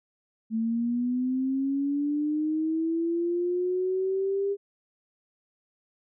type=linear sweep; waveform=sine; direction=up; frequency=220.8 to 402.5 Hz; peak=-24 dBFS; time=0.5-4.57 s; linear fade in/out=50 ms; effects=none